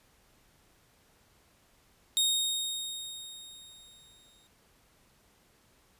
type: tone with exponential decay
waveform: sawtooth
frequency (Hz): 3725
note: A#7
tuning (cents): -2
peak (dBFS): -20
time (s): 2.17-4.47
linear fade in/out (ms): 0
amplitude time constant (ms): 500
effects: pink hiss -65 dBFS RMS until 5.99 s + resampled to 32000 Hz